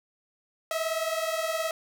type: beating tone pair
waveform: sawtooth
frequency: 638 / 657 Hz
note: D#5 / E5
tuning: +43 / -6 cents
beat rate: 19 Hz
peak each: -26 / -27 dBFS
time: 0.71-1.71 s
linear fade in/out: 2 ms
effects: none

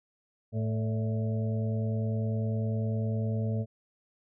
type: harmonic tone with a mistuned harmonic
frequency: 110 Hz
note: A2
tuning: in tune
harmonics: 1 / 2 / 4 / 5 / 6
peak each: -28 / -34 / -40 / -42 / -44 dBFS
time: 0.52-3.66 s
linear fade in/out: 50 ms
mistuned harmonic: 5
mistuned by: +62 cents
effects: none

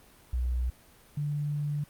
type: tone pair in turn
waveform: sine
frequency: 61.74 / 146.84 Hz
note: B1 / D3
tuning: 0 / 0 cents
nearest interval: octave + minor third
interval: 1500 cents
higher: second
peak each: -26 / -28 dBFS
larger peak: first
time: 0.33-0.7 / 1.17-1.84 s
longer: second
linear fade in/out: 5 ms
effects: pink hiss -57 dBFS RMS until 1.89 s + Opus 32 kbps

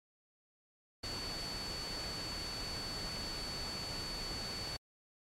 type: tone in noise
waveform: sine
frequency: 4500 Hz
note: C#8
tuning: 25 cents sharp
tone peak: -41 dBFS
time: 1.03-4.77 s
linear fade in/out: 10 ms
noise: pink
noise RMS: -43 dBFS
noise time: 1.03-4.77 s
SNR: -1 dB
effects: low-pass 9000 Hz 12 dB/octave + MP3 96 kbps

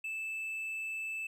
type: tone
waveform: triangle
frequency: 2632 Hz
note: E7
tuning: 3 cents flat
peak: -34 dBFS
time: 0.04-1.27 s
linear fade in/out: 5 ms
effects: none

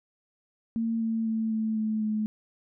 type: tone with pitch steps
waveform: sine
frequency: 227.5 / 224.9 / 222.3 / 219.8 / 217.2 / 214.7 Hz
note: A#3 / A3 / A3 / A3 / A3 / A3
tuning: -42 / +38 / +18 / -2 / -22 / -42 cents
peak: -25 dBFS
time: 0.76-2.26 s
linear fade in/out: 0 ms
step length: 250 ms
effects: none

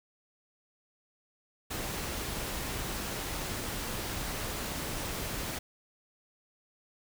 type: noise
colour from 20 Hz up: pink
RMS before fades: -36 dBFS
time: 1.7-5.59 s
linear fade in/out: 10 ms
effects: none

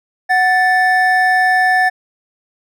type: tone pair together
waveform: triangle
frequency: 740 / 1760 Hz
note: F#5 / A6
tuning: 0 / 0 cents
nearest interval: octave + minor third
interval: 1500 cents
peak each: -11 dBFS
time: 0.29-1.9 s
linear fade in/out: 20 ms
effects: none

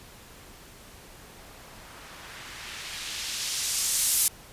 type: noise with low-pass filter sweep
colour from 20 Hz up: violet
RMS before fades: -32 dBFS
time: 0.91-4.28 s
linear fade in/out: 0 ms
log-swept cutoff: 370 to 11000 Hz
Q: 0.9
effects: pink hiss -49 dBFS RMS until 4.52 s + resampled to 32000 Hz

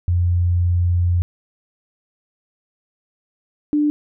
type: tone pair in turn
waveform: sine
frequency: 87.9 / 296.8 Hz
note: F2 / D4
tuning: +12 / +18 cents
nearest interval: octave + major sixth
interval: 2106 cents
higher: second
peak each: -14 / -14 dBFS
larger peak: neither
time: 0.08-1.22 / 3.73-3.9 s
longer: first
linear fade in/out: 0 ms
effects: none

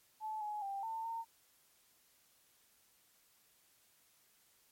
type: tone with pitch steps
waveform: sine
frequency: 867 / 841 / 790 / 898 / 913 Hz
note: A5 / G#5 / G5 / A5 / A#5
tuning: -26 / +22 / +13 / +35 / -36 cents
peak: -38 dBFS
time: 0.2-1.25 s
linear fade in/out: 50 ms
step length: 210 ms
effects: white hiss -70 dBFS RMS until 4.71 s + MP3 64 kbps

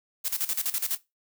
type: noise with tremolo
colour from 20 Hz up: blue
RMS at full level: -27 dBFS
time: 0.24-0.98 s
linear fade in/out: 20 ms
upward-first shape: square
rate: 12 Hz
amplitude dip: 80%
effects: noise-tail reverb RT60 0.2 s tail -18 dB re dry

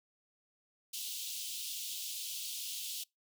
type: high-pass noise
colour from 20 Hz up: pink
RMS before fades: -41 dBFS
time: 0.93-3.04 s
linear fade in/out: 10 ms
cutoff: 2900 Hz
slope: 48 dB/octave
effects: noise-tail reverb RT60 0.2 s tail -26 dB re dry

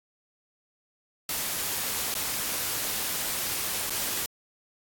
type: noise with dropouts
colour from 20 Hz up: white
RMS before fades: -30 dBFS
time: 1.29-4.26 s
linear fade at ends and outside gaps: 2 ms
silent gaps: 2.141-2.15 / 3.898-3.905 s
effects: AAC 64 kbps

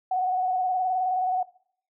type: tone with vibrato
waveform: sine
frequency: 740 Hz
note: F#5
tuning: in tune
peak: -22 dBFS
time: 0.11-1.43 s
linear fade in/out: 5 ms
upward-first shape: square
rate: 19 Hz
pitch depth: 28 cents each way
effects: noise-tail reverb RT60 0.6 s tail -21 dB re dry

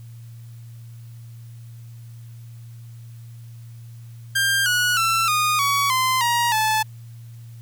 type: tone with pitch steps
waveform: sawtooth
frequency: 1594 / 1461.7 / 1340.4 / 1229.1 / 1127.1 / 1033.6 / 947.8 / 869.1 Hz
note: G6 / F#6 / E6 / D#6 / C#6 / C6 / A#5 / A5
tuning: +28 / -22 / +29 / -22 / +28 / -21 / +28 / -22 cents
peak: -14 dBFS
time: 4.35-6.83 s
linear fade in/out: 10 ms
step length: 310 ms
effects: added 116 Hz sine -37 dBFS peak until 7.61 s + white hiss -57 dBFS RMS until 7.61 s

